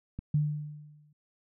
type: click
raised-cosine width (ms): 5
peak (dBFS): -24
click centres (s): 0.19
type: tone with exponential decay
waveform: sine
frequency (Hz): 149.4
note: D3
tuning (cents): +30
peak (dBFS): -21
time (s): 0.34-1.13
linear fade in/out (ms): 5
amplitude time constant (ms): 170
effects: none